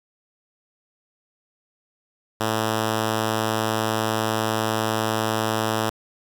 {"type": "tone", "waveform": "5% pulse", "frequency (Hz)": 110, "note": "A2", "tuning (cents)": 0, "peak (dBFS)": -10, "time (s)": [2.4, 5.9], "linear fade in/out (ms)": 10, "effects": ["8-bit"]}